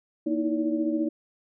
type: tone cluster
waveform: sine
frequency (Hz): 236.2 / 313.9 / 328.4 / 571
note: A#3 / D#4 / E4 / D5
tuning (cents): +23 / +15 / -6 / -49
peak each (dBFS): -31 / -25 / -32 / -34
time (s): 0.26-1.09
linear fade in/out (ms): 10
effects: none